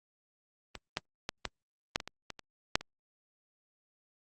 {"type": "clicks", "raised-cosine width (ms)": 0.2, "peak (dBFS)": [-22, -13, -15, -15, -9, -21, -23, -22, -27, -6, -25], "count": 11, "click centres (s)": [0.753, 0.971, 1.291, 1.453, 1.959, 2.002, 2.076, 2.303, 2.393, 2.755, 2.81], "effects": ["Opus 32 kbps"]}